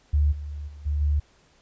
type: tone with level steps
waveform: sine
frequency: 73.42 Hz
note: D2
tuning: in tune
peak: -17 / -31 / -39 / -22 / -19 dBFS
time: 0.13-1.2 s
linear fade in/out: 10 ms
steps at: 0.31 / 0.67 / 0.85 / 1 s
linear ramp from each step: 20 ms
effects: pink hiss -60 dBFS RMS until 1.61 s + resampled to 16000 Hz